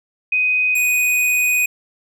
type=tone pair in turn; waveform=sine / square; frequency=2503 / 2489 Hz; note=D#7 / D#7; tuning=+10 / 0 cents; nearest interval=unison; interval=10 cents; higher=first; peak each=-14 / -15 dBFS; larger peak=first; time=0.32-0.75 / 0.75-1.66 s; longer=second; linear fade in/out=5 ms; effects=none